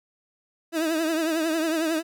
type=tone with vibrato; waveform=30% pulse; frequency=321.7 Hz; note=E4; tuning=42 cents flat; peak=-20 dBFS; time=0.72-2.03 s; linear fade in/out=50 ms; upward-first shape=triangle; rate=11 Hz; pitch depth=89 cents each way; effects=none